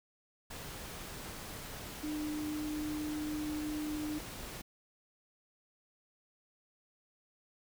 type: tone in noise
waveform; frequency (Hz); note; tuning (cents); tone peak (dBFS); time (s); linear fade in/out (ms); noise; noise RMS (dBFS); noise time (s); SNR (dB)
sine; 302.7; D#4; -48; -35; 2.03-4.19; 10; pink; -45; 0.5-4.62; +7
effects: none